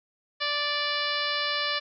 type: harmonic tone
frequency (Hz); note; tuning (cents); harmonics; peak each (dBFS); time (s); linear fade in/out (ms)
585; D5; -7; 1 / 2 / 3 / 4 / 5 / 6 / 7 / 8 / 9; -36 / -33 / -32 / -35 / -34 / -35 / -34 / -36 / -38; 0.4-1.8; 20
effects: none